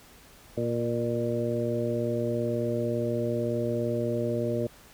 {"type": "harmonic tone with a mistuned harmonic", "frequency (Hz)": 117.9, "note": "A#2", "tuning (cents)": 20, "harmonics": [1, 2, 3, 4, 5], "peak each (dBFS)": [-32, -32, -32, -32, -32], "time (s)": [0.57, 4.67], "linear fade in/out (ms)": 5, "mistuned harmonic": 5, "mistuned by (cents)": 16, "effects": ["pink hiss -53 dBFS RMS until 4.93 s"]}